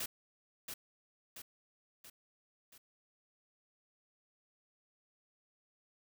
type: noise with echo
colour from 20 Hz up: white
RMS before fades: -39 dBFS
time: 0-0.06 s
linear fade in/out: 5 ms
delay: 680 ms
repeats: 4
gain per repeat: -5 dB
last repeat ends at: 2.78 s
effects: none